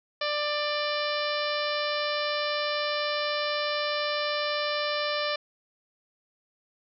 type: harmonic tone with a mistuned harmonic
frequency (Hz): 592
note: D5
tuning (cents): +14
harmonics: 1 / 2 / 3 / 4 / 5 / 6 / 7 / 8 / 9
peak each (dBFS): -30 / -33 / -35 / -36 / -37 / -38 / -38 / -39 / -40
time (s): 0.21-5.36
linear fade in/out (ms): 5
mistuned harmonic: 7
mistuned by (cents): -17
effects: none